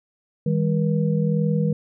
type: tone cluster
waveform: sine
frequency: 158.8 / 200.6 / 479.7 Hz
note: D#3 / G3 / A#4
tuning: +36 / +40 / +50 cents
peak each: -20 / -23 / -27 dBFS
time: 0.46-1.73 s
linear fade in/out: 5 ms
effects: none